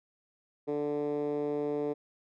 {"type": "tone with band-pass filter", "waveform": "10% pulse", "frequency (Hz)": 146.83, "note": "D3", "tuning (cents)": 0, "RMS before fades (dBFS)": -32, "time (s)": [0.67, 1.94], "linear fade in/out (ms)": 20, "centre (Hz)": 390, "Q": 3.6, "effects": []}